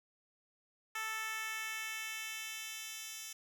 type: tone with high-pass filter sweep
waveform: 10% pulse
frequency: 440 Hz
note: A4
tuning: in tune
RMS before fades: -42 dBFS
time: 0.95-3.33 s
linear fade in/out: 5 ms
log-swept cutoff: 1300 to 4400 Hz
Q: 1.2
effects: none